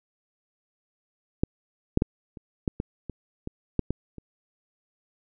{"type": "clicks", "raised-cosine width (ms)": 3, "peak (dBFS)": [-8, -6, -8, -28, -11, -15, -21, -19, -9, -13, -27], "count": 11, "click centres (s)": [1.435, 1.974, 2.021, 2.372, 2.678, 2.801, 3.097, 3.474, 3.793, 3.906, 4.183], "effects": []}